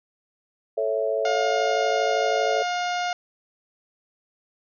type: chord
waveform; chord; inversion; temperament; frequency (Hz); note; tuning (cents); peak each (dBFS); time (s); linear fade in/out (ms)
sine; A major; none; equal; 440 / 554.4 / 659.3; A4 / C#5 / E5; 0 / 0 / 0; -26; 0.77-2.63; 10
type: harmonic tone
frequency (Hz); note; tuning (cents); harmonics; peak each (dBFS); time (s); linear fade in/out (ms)
712; F5; +33; 1 / 2 / 3 / 4 / 5 / 6 / 7 / 8 / 9; -25 / -31 / -35 / -37 / -39 / -41 / -42 / -43 / -44; 1.25-3.13; 2
effects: none